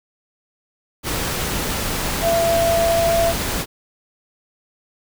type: tone in noise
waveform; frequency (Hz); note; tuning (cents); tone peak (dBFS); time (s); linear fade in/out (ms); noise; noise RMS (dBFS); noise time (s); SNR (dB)
sine; 672; E5; +33; -15; 2.21-3.34; 50; pink; -23; 1.03-3.66; +5
effects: none